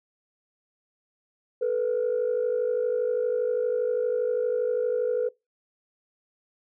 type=tone pair together; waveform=sine; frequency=440 / 492.5 Hz; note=A4 / B4; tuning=0 / -5 cents; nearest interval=major second; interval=195 cents; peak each=-26 / -23 dBFS; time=1.61-5.29 s; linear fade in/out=10 ms; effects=noise-tail reverb RT60 0.2 s tail -22 dB re dry + tanh soft clip ceiling -18 dBFS